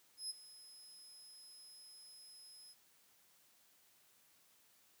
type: tone with ADSR envelope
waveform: 30% pulse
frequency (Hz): 5100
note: D#8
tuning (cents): +42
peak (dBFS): -35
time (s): 0.17-2.75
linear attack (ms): 130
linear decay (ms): 21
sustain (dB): -17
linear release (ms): 39
effects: white hiss -70 dBFS RMS until 5 s + high-pass 80 Hz 12 dB/octave